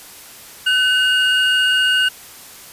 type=tone pair together; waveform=triangle; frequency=1510.8 / 2852 Hz; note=F#6 / F7; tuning=+36 / +36 cents; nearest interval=major seventh; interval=1100 cents; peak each=-14 dBFS; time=0.66-2.09 s; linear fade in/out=10 ms; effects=white hiss -39 dBFS RMS until 2.72 s + resampled to 32000 Hz